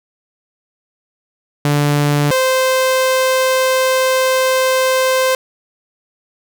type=tone pair in turn; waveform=sawtooth; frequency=145.8 / 519.6 Hz; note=D3 / C5; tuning=-12 / -12 cents; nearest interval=octave + minor seventh; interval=2200 cents; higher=second; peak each=-8 dBFS; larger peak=neither; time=1.65-2.31 / 2.31-5.35 s; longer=second; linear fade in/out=2 ms; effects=none